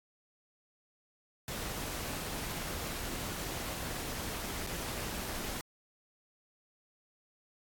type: noise with dropouts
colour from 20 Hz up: pink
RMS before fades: -39 dBFS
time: 1.48-5.61 s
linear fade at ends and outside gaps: 1 ms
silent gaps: 4.666-4.671 s
effects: AAC 64 kbps

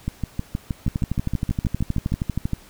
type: two click trains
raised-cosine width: 5 ms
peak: -10 / -11 dBFS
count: 22 / 14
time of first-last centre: 0.88-2.534 / 0.08-2.121 s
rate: 12.7 / 6.37 Hz
effects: pink hiss -49 dBFS RMS until 2.69 s

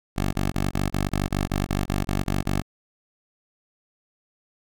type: tone bursts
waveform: 10% pulse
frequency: 48.86 Hz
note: G1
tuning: 5 cents flat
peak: -14 dBFS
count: 13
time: 0.16-2.622 s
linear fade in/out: 20 ms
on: 170 ms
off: 21 ms
effects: none

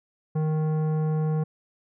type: tone with tanh clipping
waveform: triangle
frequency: 155.5 Hz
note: D#3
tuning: 1 cent flat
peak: -24 dBFS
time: 0.35-1.44 s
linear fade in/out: 10 ms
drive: 17 dB
effects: none

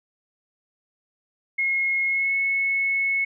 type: tone with pitch glide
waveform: sine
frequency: 2160 to 2196 Hz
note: C#7 to C#7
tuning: -45 to -17 cents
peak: -20 dBFS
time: 1.58-3.25 s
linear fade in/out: 10 ms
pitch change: +28 cents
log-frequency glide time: 2.06-2.34 s
effects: none

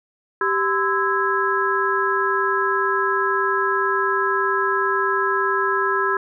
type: tone cluster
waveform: sine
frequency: 391.1 / 1021 / 1313 / 1650 Hz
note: G4 / C6 / E6 / G#6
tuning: -4 / -43 / -7 / -12 cents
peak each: -23 dBFS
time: 0.41-6.17 s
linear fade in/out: 2 ms
effects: none

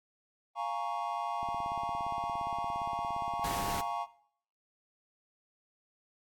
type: chord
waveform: triangle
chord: Bb minor seventh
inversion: second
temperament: equal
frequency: 698.5 / 830.6 / 932.3 / 1108.7 Hz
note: F5 / Ab5 / Bb5 / Db6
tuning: 0 / 0 / 0 / 0 cents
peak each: -36 dBFS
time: 0.55-4.07 s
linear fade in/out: 50 ms
type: click train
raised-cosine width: 3 ms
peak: -34 dBFS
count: 42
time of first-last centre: 1.43-3.8 s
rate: 17.3 Hz
type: noise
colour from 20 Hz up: pink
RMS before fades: -38 dBFS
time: 3.44-3.81 s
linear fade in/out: 5 ms
effects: noise-tail reverb RT60 0.6 s tail -17 dB re dry + AAC 64 kbps

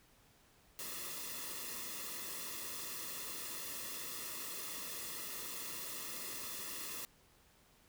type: noise with comb filter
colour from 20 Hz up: white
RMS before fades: -44 dBFS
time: 0.79-7.05 s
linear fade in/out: 0 ms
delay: 1.3 ms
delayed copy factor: -0.75
effects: pink hiss -67 dBFS RMS until 7.88 s

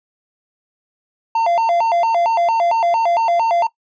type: tone with vibrato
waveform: triangle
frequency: 791 Hz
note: G5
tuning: 15 cents sharp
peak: -11 dBFS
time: 1.35-3.67 s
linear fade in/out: 5 ms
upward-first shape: square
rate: 4.4 Hz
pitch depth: 240 cents each way
effects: noise-tail reverb RT60 0.1 s tail -19 dB re dry + resampled to 16000 Hz

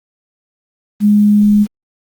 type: tone with quantisation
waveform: sine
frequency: 207.7 Hz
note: G#3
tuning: in tune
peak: -6 dBFS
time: 1-1.67 s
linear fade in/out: 50 ms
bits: 6
effects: Opus 24 kbps

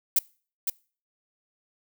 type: noise with echo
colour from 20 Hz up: violet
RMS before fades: -20 dBFS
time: 0.16-0.19 s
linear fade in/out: 5 ms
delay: 510 ms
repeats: 1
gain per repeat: -6 dB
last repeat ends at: 0.7 s
effects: noise-tail reverb RT60 0.4 s tail -24 dB re dry

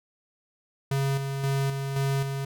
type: tone with tremolo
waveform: square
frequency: 137.2 Hz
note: C#3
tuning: 17 cents flat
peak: -24 dBFS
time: 0.91-2.45 s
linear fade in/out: 5 ms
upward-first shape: square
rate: 1.9 Hz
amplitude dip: 45%
effects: none

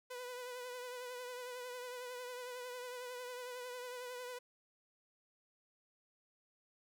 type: tone with vibrato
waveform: sawtooth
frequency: 496.6 Hz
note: B4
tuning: 9 cents sharp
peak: -40 dBFS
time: 0.1-4.39 s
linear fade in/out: 10 ms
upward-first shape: triangle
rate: 11 Hz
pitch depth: 42 cents each way
effects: none

